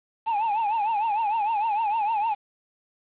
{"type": "tone with vibrato", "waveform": "triangle", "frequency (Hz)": 864, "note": "A5", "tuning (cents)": -32, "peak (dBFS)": -20, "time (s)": [0.26, 2.35], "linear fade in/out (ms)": 20, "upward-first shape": "triangle", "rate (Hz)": 6.6, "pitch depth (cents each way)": 140, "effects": ["resampled to 8000 Hz", "8-bit"]}